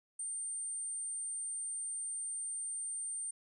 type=tone; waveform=sine; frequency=8870 Hz; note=C#9; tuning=in tune; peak=-37 dBFS; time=0.19-3.31 s; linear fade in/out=5 ms; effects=none